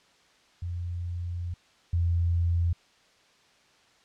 sine tone pair in turn, 87.2 / 85.5 Hz, F2 / F2, -2 / -36 cents, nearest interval unison, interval 34 cents, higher first, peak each -30 / -22 dBFS, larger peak second, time 0.62-1.54 / 1.93-2.73 s, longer first, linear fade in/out 5 ms, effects white hiss -61 dBFS RMS until 4.04 s + low-pass 5000 Hz 12 dB/octave

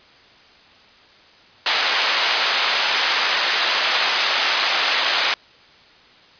white band-pass noise, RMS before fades -19 dBFS, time 1.66-5.34 s, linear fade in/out 2 ms, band 700 to 4500 Hz, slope 12 dB/octave, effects white hiss -49 dBFS RMS until 6.39 s + resampled to 11025 Hz

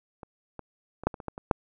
clicks, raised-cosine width 1 ms, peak -27 / -24 / -25 / -8 / -24 / -26 / -18 / -24 / -6 dBFS, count 9, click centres 0.232 / 0.593 / 1.036 / 1.07 / 1.142 / 1.202 / 1.283 / 1.379 / 1.512 s, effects none

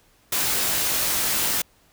white noise with comb filter, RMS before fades -23 dBFS, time 0.32-1.62 s, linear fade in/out 5 ms, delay 18 ms, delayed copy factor +0.5, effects pink hiss -59 dBFS RMS until 1.92 s

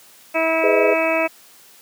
harmonic tone, 324.3 Hz, E4, 28 cents flat, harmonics 1 / 2 / 3 / 4 / 5 / 6 / 7 / 8, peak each -25 / -19 / -27 / -28 / -33 / -32 / -25 / -24 dBFS, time 0.34-1.28 s, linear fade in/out 20 ms
sine chord, G# minor, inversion none, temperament equal with one note detuned, 415.3 / 504 / 622.3 Hz, G#4 / B4 / D#5, 0 / +35 / 0 cents, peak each -18 / -20 / -21 dBFS, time 0.63-0.94 s, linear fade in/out 10 ms
effects white hiss -48 dBFS RMS until 1.81 s + high-pass 150 Hz 12 dB/octave

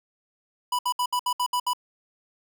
square tone bursts, 987.8 Hz, B5, in tune, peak -23 dBFS, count 8, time 0.72-1.734 s, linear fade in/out 5 ms, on 69 ms, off 66 ms, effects none

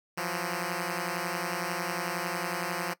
5% pulse beating tone pair, 170.2 / 181.2 Hz, F3 / F#3, -44 / -36 cents, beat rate 11 Hz, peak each -22 dBFS, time 0.17-2.94 s, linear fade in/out 10 ms, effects noise-tail reverb RT60 0.1 s tail -19 dB re dry

